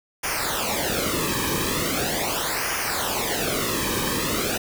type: noise with flanger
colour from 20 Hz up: pink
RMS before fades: -25 dBFS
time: 0.23-4.58 s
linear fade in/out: 10 ms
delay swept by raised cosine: 0.25 to 1.45 ms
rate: 0.4 Hz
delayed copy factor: -0.8
effects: none